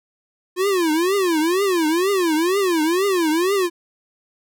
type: tone with vibrato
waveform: square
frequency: 352 Hz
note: F4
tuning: 14 cents sharp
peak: -17 dBFS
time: 0.56-3.7 s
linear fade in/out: 50 ms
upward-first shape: triangle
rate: 2.1 Hz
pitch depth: 270 cents each way
effects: none